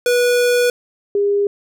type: tone pair in turn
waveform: square / sine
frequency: 487.9 / 405 Hz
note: B4 / G#4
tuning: -21 / -43 cents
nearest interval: minor third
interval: 322 cents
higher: first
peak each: -13 dBFS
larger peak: neither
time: 0.06-0.7 / 1.15-1.47 s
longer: first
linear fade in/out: 2 ms
effects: none